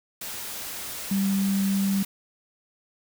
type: tone in noise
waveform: sine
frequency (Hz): 196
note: G3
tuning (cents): 0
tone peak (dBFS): -21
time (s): 1.11-2.03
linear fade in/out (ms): 5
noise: white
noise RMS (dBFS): -35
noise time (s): 0.21-2.05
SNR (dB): +11
effects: none